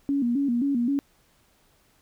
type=tone with vibrato; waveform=sine; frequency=258.5 Hz; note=C4; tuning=21 cents flat; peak=-21 dBFS; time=0.09-0.99 s; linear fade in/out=0 ms; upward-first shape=square; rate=3.8 Hz; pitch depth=140 cents each way; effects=pink hiss -63 dBFS RMS until 2.01 s